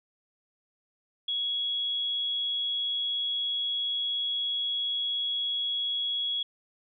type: tone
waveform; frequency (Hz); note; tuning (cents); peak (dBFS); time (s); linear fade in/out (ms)
sine; 3339; G#7; +9; -27; 1.28-6.43; 5
effects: none